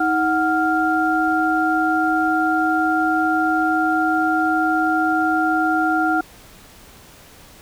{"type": "tone cluster", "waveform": "sine", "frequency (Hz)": [316.9, 739, 1394], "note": ["D#4", "F#5", "F6"], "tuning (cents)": [32, -2, -4], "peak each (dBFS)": -20, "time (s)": [0, 6.21], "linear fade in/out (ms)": 5, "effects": ["pink hiss -45 dBFS RMS until 7.61 s"]}